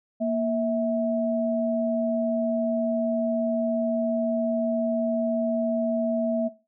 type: tone pair together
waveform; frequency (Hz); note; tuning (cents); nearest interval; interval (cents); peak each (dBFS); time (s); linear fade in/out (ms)
sine; 234.1 / 651.5; A#3 / E5; +8 / -20; octave + tritone; 1772; -25; 0.2-6.49; 20
effects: noise-tail reverb RT60 0.3 s tail -17 dB re dry